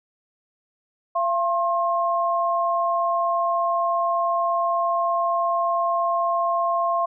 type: tone pair together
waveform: sine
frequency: 683 / 1068.3 Hz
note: F5 / C6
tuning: -39 / +36 cents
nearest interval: minor sixth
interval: 775 cents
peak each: -22 dBFS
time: 1.15-7.06 s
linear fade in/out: 10 ms
effects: none